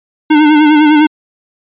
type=tone with vibrato; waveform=square; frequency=302.5 Hz; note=D#4; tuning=49 cents flat; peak=-5 dBFS; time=0.3-1.07 s; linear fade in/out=10 ms; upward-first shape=sine; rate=9.9 Hz; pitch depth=48 cents each way; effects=resampled to 8000 Hz